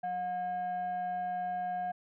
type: tone with frequency modulation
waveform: sine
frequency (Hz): 721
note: F#5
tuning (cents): -45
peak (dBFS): -31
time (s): 0.03-1.92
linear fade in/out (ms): 10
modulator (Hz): 903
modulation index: 0.32
effects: tanh soft clip ceiling -27 dBFS